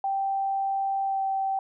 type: tone with pitch glide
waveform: sine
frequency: 782 to 775.3 Hz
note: G5 to G5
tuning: -4 to -19 cents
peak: -24 dBFS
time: 0.04-1.59 s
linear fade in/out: 2 ms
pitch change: -15 cents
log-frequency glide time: 1.04-1.22 s
effects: none